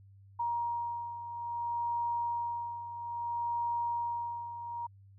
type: beating tone pair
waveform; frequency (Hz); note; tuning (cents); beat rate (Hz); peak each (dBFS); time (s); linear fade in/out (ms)
sine; 944 / 944.6; A#5 / A#5; +22 / +23; 0.6; -33 / -39; 0.39-4.87; 10
effects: added 98 Hz sine -54 dBFS peak until 5.18 s